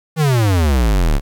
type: exponential sweep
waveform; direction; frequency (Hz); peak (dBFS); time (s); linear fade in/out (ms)
square; down; 165.4 to 32.7; -12; 0.16-1.21; 50
effects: 8-bit